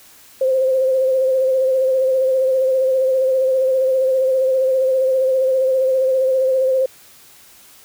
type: tone with vibrato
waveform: sine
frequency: 523.3 Hz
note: C5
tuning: in tune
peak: -13 dBFS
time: 0.41-6.86 s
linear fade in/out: 5 ms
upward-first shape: sine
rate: 15 Hz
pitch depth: 31 cents each way
effects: white hiss -46 dBFS RMS until 7.84 s